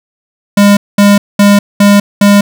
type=tone bursts; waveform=square; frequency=202.8 Hz; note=G#3; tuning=41 cents flat; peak=-3 dBFS; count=5; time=0.57-2.41 s; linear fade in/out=5 ms; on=200 ms; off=210 ms; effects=none